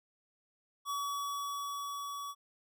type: tone with level ramp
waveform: square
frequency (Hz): 1135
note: C#6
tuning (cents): +41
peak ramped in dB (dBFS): -34 to -40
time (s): 0.85-2.35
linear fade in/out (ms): 50
effects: none